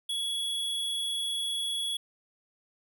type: tone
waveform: square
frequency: 3365 Hz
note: G#7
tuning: 22 cents sharp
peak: -30 dBFS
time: 0.09-1.97 s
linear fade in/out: 5 ms
effects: none